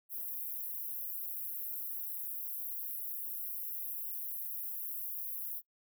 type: high-pass noise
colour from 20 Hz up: pink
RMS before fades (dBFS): -40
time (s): 0.09-5.62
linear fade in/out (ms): 50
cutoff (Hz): 12000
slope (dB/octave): 48
effects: noise-tail reverb RT60 0.1 s tail -22 dB re dry